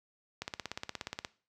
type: click train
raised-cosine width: 0.2 ms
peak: -19 dBFS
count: 15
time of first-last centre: 0.42-1.248 s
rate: 16.9 Hz
effects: noise-tail reverb RT60 0.4 s tail -19 dB re dry + high-pass 60 Hz 12 dB/octave